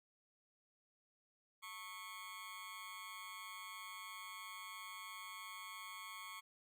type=tone with amplitude modulation; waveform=20% pulse; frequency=1100 Hz; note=C#6; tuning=14 cents flat; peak=-40 dBFS; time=1.62-6.41 s; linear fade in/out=20 ms; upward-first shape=sine; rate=197 Hz; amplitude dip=75%; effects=none